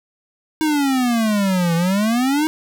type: exponential two-way sweep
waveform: square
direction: down then up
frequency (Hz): 317.8 to 164.81 to 317.8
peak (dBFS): -16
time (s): 0.61-2.47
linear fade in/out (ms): 0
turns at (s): 1.75
effects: none